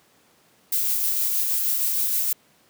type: noise with tremolo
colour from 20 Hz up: violet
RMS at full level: -22 dBFS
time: 0.72-2.33 s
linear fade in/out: 5 ms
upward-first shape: sine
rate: 6.4 Hz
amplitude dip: 25%
effects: pink hiss -59 dBFS RMS until 2.69 s + high-pass 150 Hz 12 dB/octave